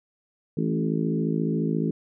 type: harmonic tone with a mistuned harmonic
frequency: 54.3 Hz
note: A1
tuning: 22 cents flat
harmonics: 3 / 4 / 5 / 6 / 7 / 8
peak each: -26 / -28 / -30 / -32 / -33 / -34 dBFS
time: 0.57-1.91 s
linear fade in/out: 5 ms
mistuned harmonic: 5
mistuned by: +16 cents
effects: none